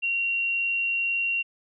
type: tone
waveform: sine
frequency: 2751 Hz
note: F7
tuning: 27 cents flat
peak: -23 dBFS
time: 0.02-1.43 s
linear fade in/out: 20 ms
effects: none